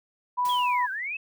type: tone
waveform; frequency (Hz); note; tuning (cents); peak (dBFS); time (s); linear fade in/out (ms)
sine; 987.8; B5; 0; -22; 0.37-0.87; 20
type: noise with exponential decay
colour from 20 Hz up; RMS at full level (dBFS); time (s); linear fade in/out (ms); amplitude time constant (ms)
white; -39; 0.45-1.1; 0; 140
type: linear two-way sweep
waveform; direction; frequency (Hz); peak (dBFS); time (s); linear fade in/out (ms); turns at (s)
sine; down then up; 3384 to 1500 to 2657; -29; 0.49-1.17; 5; 0.91
effects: none